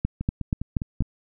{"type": "two click trains", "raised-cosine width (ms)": 5, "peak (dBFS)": [-16, -10], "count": [5, 5], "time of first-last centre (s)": [[0.21, 1.021], [0.05, 1.007]], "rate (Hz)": [4.93, 4.18], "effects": []}